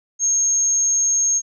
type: tone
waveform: sine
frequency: 6490 Hz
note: G#8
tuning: 41 cents flat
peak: -15 dBFS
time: 0.19-1.42 s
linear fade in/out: 50 ms
effects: none

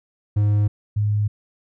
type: tone pair in turn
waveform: triangle / sine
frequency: 103.83 / 104.55 Hz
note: G#2 / G#2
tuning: 0 / +12 cents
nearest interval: unison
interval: 12 cents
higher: second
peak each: -13 / -17 dBFS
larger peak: first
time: 0.36-0.68 / 0.96-1.28 s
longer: neither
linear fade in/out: 10 ms
effects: none

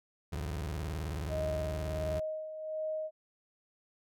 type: tone with vibrato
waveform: 30% pulse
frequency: 75.7 Hz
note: D#2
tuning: 47 cents flat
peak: -32 dBFS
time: 0.32-2.2 s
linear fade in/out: 10 ms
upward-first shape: square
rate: 19 Hz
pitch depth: 210 cents each way
type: tone with tremolo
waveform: sine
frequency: 625 Hz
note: D#5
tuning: 8 cents sharp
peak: -32 dBFS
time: 1.28-3.11 s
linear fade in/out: 50 ms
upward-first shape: sine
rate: 1.4 Hz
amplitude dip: 60%
effects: none

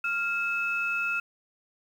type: tone pair together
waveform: sine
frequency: 1394.5 / 2600 Hz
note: F6 / E7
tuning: -3 / -24 cents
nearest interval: major seventh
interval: 1079 cents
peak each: -28 dBFS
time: 0.04-1.2 s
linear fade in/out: 5 ms
effects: tanh soft clip ceiling -18 dBFS + 9-bit

